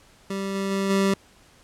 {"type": "tone with level steps", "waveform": "25% pulse", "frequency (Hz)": 195.4, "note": "G3", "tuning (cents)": -5, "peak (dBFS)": [-23, -21, -19, -15], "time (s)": [0.3, 1.14], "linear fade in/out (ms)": 5, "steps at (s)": [0.54, 0.7, 0.89], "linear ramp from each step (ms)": 20, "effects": ["pink hiss -55 dBFS RMS until 1.63 s", "low-pass 10000 Hz 12 dB/octave"]}